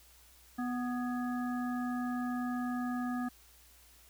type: harmonic tone with a mistuned harmonic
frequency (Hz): 246.9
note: B3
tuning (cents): 0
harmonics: 1 / 3 / 5 / 7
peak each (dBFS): -33 / -42 / -44 / -46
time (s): 0.58-3.29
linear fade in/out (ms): 10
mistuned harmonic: 7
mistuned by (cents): -54
effects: added 60 Hz sine -63 dBFS peak until 4.09 s + white hiss -61 dBFS RMS until 4.09 s